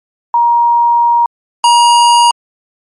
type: tone pair in turn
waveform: sine / square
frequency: 945 / 950 Hz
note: A#5 / A#5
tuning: +23 / +33 cents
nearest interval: unison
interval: 10 cents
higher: second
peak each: -6 / -5 dBFS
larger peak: second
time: 0.34-1.26 / 1.64-2.31 s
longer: first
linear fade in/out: 2 ms
effects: MP3 48 kbps